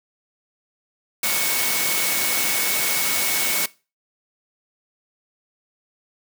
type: tone in noise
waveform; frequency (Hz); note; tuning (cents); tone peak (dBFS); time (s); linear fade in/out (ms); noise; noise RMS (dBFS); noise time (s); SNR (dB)
sine; 2217; C#7; 0; -28; 1.23-3.66; 5; white; -22; 1.23-3.66; -9
effects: noise-tail reverb RT60 0.3 s tail -20 dB re dry + high-pass 150 Hz 12 dB/octave